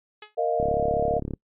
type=tone with exponential decay; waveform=5% pulse; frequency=422.9 Hz; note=G#4; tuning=31 cents sharp; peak=-25 dBFS; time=0.22-0.35 s; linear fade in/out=5 ms; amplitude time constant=27 ms
type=chord; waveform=sine; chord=Bb suspended fourth; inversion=none; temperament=just; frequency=466.2 / 621.6 / 699.2 Hz; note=Bb4 / Eb5 / F5; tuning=0 / -2 / +2 cents; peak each=-26 dBFS; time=0.37-1.2 s; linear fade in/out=20 ms
type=click train; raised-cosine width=3 ms; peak=-18 dBFS; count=27; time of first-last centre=0.6-1.337 s; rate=35.3 Hz
effects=noise-tail reverb RT60 0.1 s tail -25 dB re dry + resampled to 8000 Hz